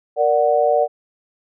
sine chord, Bb augmented, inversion none, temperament equal, 466.2 / 587.3 / 740 Hz, Bb4 / D5 / F#5, 0 / 0 / 0 cents, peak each -19 / -16 / -18 dBFS, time 0.16-0.88 s, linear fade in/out 50 ms, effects none

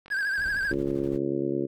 click train, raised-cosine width 0.3 ms, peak -31 dBFS, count 33, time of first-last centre 0.06-0.737 s, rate 47.3 Hz
triangle tone with vibrato, 1607 Hz, G6, 43 cents sharp, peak -23 dBFS, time 0.1-0.73 s, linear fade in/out 20 ms, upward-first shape triangle, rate 13 Hz, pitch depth 93 cents each way
brown noise with tremolo, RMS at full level -40 dBFS, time 0.37-1.19 s, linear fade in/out 20 ms, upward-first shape square, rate 12 Hz, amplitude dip 50%
harmonic tone, 69.3 Hz, C#2, in tune, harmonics 2 / 3 / 4 / 5 / 6 / 7 / 8, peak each -36 / -37 / -31 / -28 / -33 / -40 / -38 dBFS, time 0.7-1.67 s, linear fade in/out 20 ms
effects none

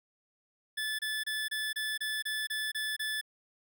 25% pulse tone bursts, 1735 Hz, A6, 25 cents flat, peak -28 dBFS, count 10, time 0.77-3.213 s, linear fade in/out 10 ms, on 220 ms, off 27 ms, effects none

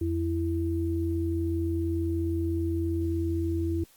sine tone pair together, 85.2 / 332.1 Hz, F2 / E4, -42 / +13 cents, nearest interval 2 octaves, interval 2355 cents, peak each -28 dBFS, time 0.01-3.84 s, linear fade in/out 5 ms, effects white hiss -59 dBFS RMS until 3.96 s + Opus 32 kbps

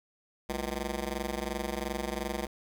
10% pulse ring-modulated tone, 138.59 Hz, C#3, in tune, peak -21 dBFS, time 0.49-2.47 s, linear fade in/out 5 ms, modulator 80.7 Hz, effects none

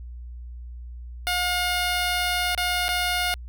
10% pulse tone with dropouts, 716 Hz, F5, 43 cents sharp, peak -14 dBFS, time 1.27-3.34 s, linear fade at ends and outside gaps 0 ms, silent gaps 2.549-2.577 / 2.883-2.889 s, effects added 60 Hz sine -35 dBFS peak until 3.48 s

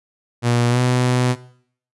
sawtooth tone with pitch glide, 120 to 125.02 Hz, B2 to B2, -49 to +22 cents, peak -11 dBFS, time 0.42-1.36 s, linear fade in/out 50 ms, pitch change +71 cents, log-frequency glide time 0.69-0.79 s, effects noise-tail reverb RT60 0.6 s tail -18 dB re dry + resampled to 24000 Hz

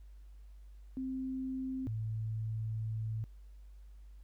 sine tone pair in turn, 261.6 / 110.19 Hz, C4 / A2, 0 / +3 cents, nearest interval octave + minor third, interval 1497 cents, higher first, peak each -35 / -34 dBFS, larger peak second, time 0.97-1.87 / 1.87-3.24 s, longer second, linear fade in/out 0 ms, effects added 50 Hz sine -50 dBFS peak until 4.23 s + pink hiss -75 dBFS RMS until 4.23 s

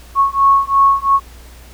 sine beating tone pair, 1100 / 1102.9 Hz, C#6 / C#6, -14 / -9 cents, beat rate 2.9 Hz, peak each -12 dBFS, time 0.15-1.2 s, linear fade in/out 50 ms, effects added 60 Hz sine -37 dBFS peak until 1.73 s + pink hiss -43 dBFS RMS until 1.73 s

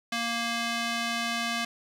square tone with band-pass filter, 233.1 Hz, A#3, in tune, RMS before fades -30 dBFS, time 0.12-1.65 s, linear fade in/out 5 ms, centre 3000 Hz, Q 0.71, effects none

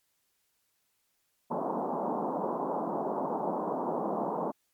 white band-pass noise, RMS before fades -32 dBFS, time 1.5-4.52 s, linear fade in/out 20 ms, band 170 to 1000 Hz, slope 48 dB/octave, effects white hiss -75 dBFS RMS until 4.73 s + MP3 96 kbps

